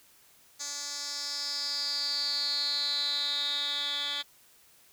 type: tone with band-pass filter sweep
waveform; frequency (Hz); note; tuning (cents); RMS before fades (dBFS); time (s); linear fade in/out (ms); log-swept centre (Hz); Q
10% pulse; 287.4; D4; -37; -32; 0.59-4.23; 20; 6000 to 3300; 9.6
effects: white hiss -60 dBFS RMS until 4.92 s